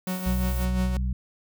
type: noise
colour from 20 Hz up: violet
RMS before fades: -39 dBFS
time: 0.07-0.65 s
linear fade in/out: 2 ms
type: tone with tremolo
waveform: 45% pulse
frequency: 185 Hz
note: F#3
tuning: in tune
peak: -26 dBFS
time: 0.07-0.97 s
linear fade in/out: 2 ms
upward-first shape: sine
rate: 5.7 Hz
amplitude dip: 55%
type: harmonic tone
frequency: 62.4 Hz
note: B1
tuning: 19 cents sharp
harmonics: 1 / 2 / 3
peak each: -24 / -34 / -34 dBFS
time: 0.26-1.13 s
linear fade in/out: 5 ms
effects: none